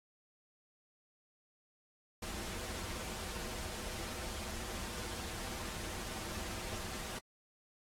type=noise with comb filter; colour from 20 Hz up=pink; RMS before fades=-42 dBFS; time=2.22-7.19 s; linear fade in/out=5 ms; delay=7.1 ms; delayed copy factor=-0.6; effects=low-pass 11000 Hz 12 dB/octave + AAC 64 kbps

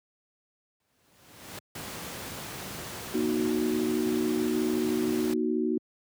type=noise with exponential growth; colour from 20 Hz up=pink; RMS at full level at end=-38 dBFS; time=0.8-1.59 s; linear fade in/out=2 ms; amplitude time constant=170 ms
type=noise; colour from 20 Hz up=pink; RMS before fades=-38 dBFS; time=1.75-5.34 s; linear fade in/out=5 ms
type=chord; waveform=sine; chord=D# minor; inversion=second; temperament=equal with one note detuned; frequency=237.4 / 311.1 / 370 Hz; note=A#3 / D#4 / F#4; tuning=+32 / 0 / 0 cents; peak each=-29 dBFS; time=3.14-5.78 s; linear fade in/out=5 ms
effects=high-pass 100 Hz 12 dB/octave

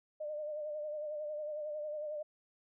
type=tone with vibrato; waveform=sine; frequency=603 Hz; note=D5; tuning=46 cents sharp; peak=-37 dBFS; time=0.2-2.23 s; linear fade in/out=10 ms; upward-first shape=sine; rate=11 Hz; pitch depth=42 cents each way; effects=none

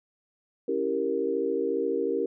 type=chord; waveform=sine; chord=C# diminished seventh; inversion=none; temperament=equal; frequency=277.2 / 329.6 / 392 / 466.2 Hz; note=C#4 / E4 / G4 / Bb4; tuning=0 / 0 / 0 / 0 cents; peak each=-33 / -33 / -29 / -28 dBFS; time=0.68-2.26 s; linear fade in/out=5 ms; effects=none

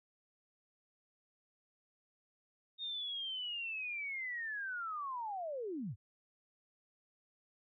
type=linear sweep; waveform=sine; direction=down; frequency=3712 to 80.7 Hz; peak=-38 dBFS; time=2.78-5.96 s; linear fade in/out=50 ms; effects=none

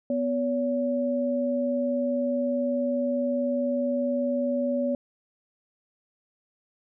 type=tone pair together; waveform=sine; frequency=248.3 / 567 Hz; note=B3 / C#5; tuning=+9 / +39 cents; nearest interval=octave + major second; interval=1430 cents; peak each=-26 dBFS; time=0.1-4.95 s; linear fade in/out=2 ms; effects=none

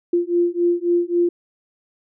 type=beating tone pair; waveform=sine; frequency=345.7 / 349.4 Hz; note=F4 / F4; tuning=-18 / +1 cents; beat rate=3.7 Hz; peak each=-19 dBFS; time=0.13-1.29 s; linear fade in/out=5 ms; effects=none

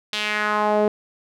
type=tone with band-pass filter sweep; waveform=sawtooth; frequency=210.8 Hz; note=G#3; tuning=26 cents sharp; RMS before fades=-21 dBFS; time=0.13-0.88 s; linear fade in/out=2 ms; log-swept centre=3600 to 480 Hz; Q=2.3; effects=none

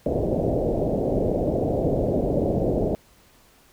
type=low-pass noise; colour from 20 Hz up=white; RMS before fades=-23 dBFS; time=0.06-2.95 s; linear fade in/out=0 ms; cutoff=640 Hz; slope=48 dB/octave; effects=pink hiss -56 dBFS RMS until 3.72 s

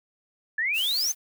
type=exponential sweep; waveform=sine; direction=up; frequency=1700 to 6410 Hz; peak=-23 dBFS; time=0.58-1.12 s; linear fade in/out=5 ms
type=noise; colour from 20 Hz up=blue; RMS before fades=-35 dBFS; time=0.73-1.15 s; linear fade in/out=50 ms
effects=none

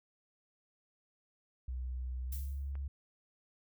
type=tone with pitch glide; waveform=sine; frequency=63 to 69.1 Hz; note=B1 to C#2; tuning=+35 to -5 cents; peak=-36 dBFS; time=1.68-2.88 s; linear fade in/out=5 ms; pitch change=+160 cents; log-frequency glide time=2.26-2.42 s
type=noise with exponential decay; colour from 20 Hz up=violet; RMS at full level=-43 dBFS; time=2.32-2.72 s; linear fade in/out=5 ms; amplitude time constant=85 ms
type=click; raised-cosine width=0.5 ms; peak=-40 dBFS; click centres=2.754 s
effects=none

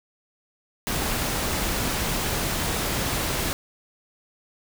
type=noise; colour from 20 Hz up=pink; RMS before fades=-26 dBFS; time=0.87-3.53 s; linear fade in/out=0 ms; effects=none

